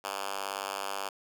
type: tone with high-pass filter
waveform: 5% pulse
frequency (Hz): 98.4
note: G2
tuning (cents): +7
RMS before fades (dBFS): -36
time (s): 0.04-1.09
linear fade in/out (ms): 5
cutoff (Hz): 720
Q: 0.76
effects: none